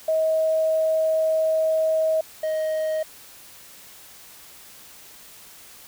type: tone pair in turn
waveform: sine / triangle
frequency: 636 / 627.2 Hz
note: D#5 / D#5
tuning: +38 / +14 cents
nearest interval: unison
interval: 24 cents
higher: first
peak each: -18 / -20 dBFS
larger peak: first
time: 0.08-2.21 / 2.43-3.03 s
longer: first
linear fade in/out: 5 ms
effects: white hiss -46 dBFS RMS until 5.87 s